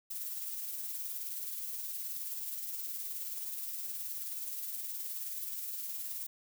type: noise with tremolo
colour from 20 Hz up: violet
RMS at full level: -38 dBFS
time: 0.1-6.27 s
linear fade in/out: 10 ms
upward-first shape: triangle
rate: 19 Hz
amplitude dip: 40%
effects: none